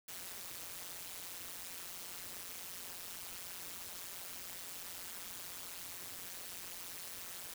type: noise with amplitude modulation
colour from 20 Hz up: white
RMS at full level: -43 dBFS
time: 0.08-7.54 s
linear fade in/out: 5 ms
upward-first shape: sine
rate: 178 Hz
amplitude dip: 95%
effects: none